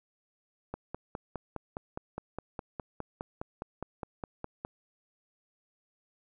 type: click train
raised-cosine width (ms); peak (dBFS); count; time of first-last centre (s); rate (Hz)
1; -22; 20; 0.74-4.649; 4.86
effects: none